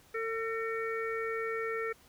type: harmonic tone with a mistuned harmonic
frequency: 450 Hz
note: A4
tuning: 39 cents sharp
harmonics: 1 / 3 / 4 / 5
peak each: -34 / -39 / -40 / -41 dBFS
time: 0.14-1.93 s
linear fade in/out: 10 ms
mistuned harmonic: 4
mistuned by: +31 cents
effects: pink hiss -61 dBFS RMS until 2.08 s